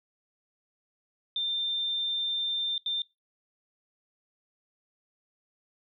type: tone bursts at uneven times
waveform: sine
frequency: 3590 Hz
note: A7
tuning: 34 cents sharp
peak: -27 dBFS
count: 2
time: 1.36-2.78 / 2.86-3.02 s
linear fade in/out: 2 ms
effects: noise-tail reverb RT60 0.2 s tail -19 dB re dry